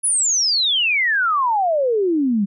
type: exponential sweep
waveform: sine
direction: down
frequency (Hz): 10548 to 190.8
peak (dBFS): -15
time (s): 0.03-2.46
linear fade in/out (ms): 20
effects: none